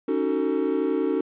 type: chord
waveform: triangle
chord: D# half-diminished seventh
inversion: third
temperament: just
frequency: 280 / 311.1 / 373.4 / 448 Hz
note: C#4 / D#4 / F#4 / A4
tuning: +18 / 0 / +16 / +31 cents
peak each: -25 dBFS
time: 0.08-1.21 s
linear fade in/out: 5 ms
effects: resampled to 8000 Hz + 9-bit